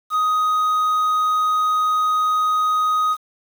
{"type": "tone with quantisation", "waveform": "triangle", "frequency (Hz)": 1251, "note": "D#6", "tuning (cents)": 9, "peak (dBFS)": -14, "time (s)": [0.1, 3.17], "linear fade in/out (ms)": 50, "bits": 7, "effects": []}